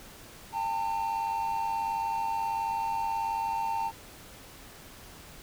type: tone pair together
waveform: triangle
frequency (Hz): 805 / 903.6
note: G5 / A5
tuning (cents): +46 / +46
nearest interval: major second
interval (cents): 200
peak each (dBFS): -33 / -27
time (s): 0.52-3.92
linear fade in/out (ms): 50
effects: pink hiss -49 dBFS RMS until 5.42 s